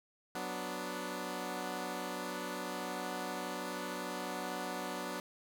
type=chord; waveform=10% pulse; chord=B minor; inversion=second; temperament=equal; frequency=185 / 246.9 / 293.7 Hz; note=F#3 / B3 / D4; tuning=0 / 0 / 0 cents; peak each=-34 dBFS; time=0.35-5.2 s; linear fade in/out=2 ms; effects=none